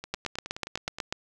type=two click trains; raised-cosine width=0.2 ms; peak=-12 / -20 dBFS; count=9 / 10; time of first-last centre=0.14-1.125 / 0.04-0.985 s; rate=8.12 / 9.52 Hz; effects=none